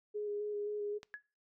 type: tone with vibrato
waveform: sine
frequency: 415.3 Hz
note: G#4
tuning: in tune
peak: -35 dBFS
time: 0.14-0.99 s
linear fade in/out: 20 ms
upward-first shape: square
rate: 3.8 Hz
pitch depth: 13 cents each way
type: click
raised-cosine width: 0.2 ms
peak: -31 dBFS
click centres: 1.031 s
type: tone with exponential decay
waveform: sine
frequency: 1688 Hz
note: G#6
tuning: 28 cents sharp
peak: -37 dBFS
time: 1.14-1.23 s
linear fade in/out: 0 ms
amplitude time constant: 18 ms
effects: noise-tail reverb RT60 0.4 s tail -24 dB re dry